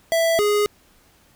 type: tone pair in turn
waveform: square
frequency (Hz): 661 / 415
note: E5 / G#4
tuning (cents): +5 / -1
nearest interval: minor sixth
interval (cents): 806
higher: first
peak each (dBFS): -17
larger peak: neither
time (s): 0.12-0.39 / 0.39-0.66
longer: neither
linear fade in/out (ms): 0
effects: pink hiss -56 dBFS RMS until 1.35 s